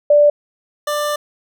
sine / 25% pulse tone pair in turn, 587.3 / 592.1 Hz, D5 / D5, 0 / +14 cents, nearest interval unison, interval 14 cents, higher second, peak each -7 / -14 dBFS, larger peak first, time 0.1-0.3 / 0.87-1.16 s, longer second, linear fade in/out 5 ms, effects none

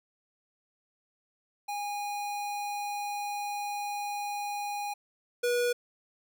square tone pair in turn, 820 / 485 Hz, G#5 / B4, -22 / -31 cents, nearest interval major sixth, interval 909 cents, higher first, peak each -33 / -26 dBFS, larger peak second, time 1.68-4.94 / 5.43-5.73 s, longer first, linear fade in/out 10 ms, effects none

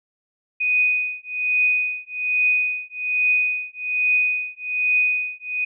sine tone with tremolo, 2489 Hz, D#7, in tune, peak -14 dBFS, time 0.6-5.65 s, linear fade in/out 10 ms, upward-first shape triangle, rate 1.2 Hz, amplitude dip 100%, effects none

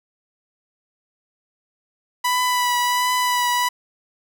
sawtooth tone with vibrato, 987.8 Hz, B5, in tune, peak -14 dBFS, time 2.24-3.69 s, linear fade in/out 10 ms, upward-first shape triangle, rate 1.4 Hz, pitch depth 23 cents each way, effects none

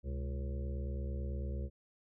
harmonic tone with a mistuned harmonic, 69 Hz, C#2, 7 cents flat, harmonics 1 / 2 / 3 / 5 / 6 / 7 / 8, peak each -36 / -45 / -47 / -51 / -54 / -53 / -53 dBFS, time 0.03-1.7 s, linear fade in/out 50 ms, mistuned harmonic 2, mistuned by -140 cents, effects none

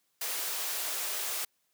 white high-pass noise, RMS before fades -34 dBFS, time 0.21-1.45 s, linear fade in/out 5 ms, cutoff 390 Hz, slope 24 dB/octave, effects white hiss -75 dBFS RMS until 1.73 s + high-pass 100 Hz 12 dB/octave

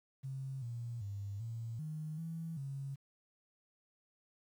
sine tone with pitch steps, 133.9 / 118.2 / 100.5 / 114.5 / 154.8 / 164 / 137.6 Hz, C3 / A#2 / G2 / A#2 / D#3 / E3 / C#3, +40 / +24 / +44 / -31 / -9 / -9 / -12 cents, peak -39 dBFS, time 0.23-2.96 s, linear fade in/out 20 ms, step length 390 ms, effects 11-bit

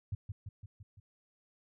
sine tone with echo, 100.3 Hz, G2, 40 cents sharp, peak -32 dBFS, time 0.12-0.15 s, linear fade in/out 5 ms, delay 170 ms, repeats 5, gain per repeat -4 dB, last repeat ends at 1 s, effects none

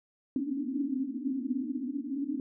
pink band-pass noise, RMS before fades -33 dBFS, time 0.36-2.4 s, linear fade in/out 2 ms, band 250 to 290 Hz, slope 96 dB/octave, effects none

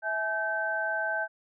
sine tone cluster, 652 / 848 / 1547 Hz, E5 / G#5 / G6, -19 / +36 / -23 cents, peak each -33 / -35 / -29 dBFS, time 0.02-1.28 s, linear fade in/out 50 ms, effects none

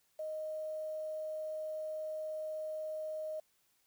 sine tone with quantisation, 622.3 Hz, D#5, in tune, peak -37 dBFS, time 0.19-3.4 s, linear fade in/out 5 ms, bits 10, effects white hiss -74 dBFS RMS until 3.86 s

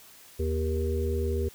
harmonic tone, 78.7 Hz, D#2, 20 cents sharp, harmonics 1 / 3 / 5 / 6, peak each -27 / -37 / -31 / -35 dBFS, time 0.39-1.49 s, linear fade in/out 10 ms, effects white hiss -52 dBFS RMS until 1.54 s

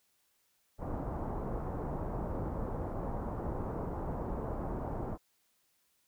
pink low-pass noise, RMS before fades -37 dBFS, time 0.78-5.18 s, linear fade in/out 50 ms, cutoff 1000 Hz, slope 24 dB/octave, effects white hiss -74 dBFS RMS until 6.07 s

